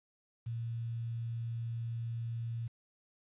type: tone with quantisation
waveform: sine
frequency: 115.9 Hz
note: A#2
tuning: 10 cents flat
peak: -35 dBFS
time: 0.46-2.68 s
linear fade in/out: 10 ms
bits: 10
effects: resampled to 8000 Hz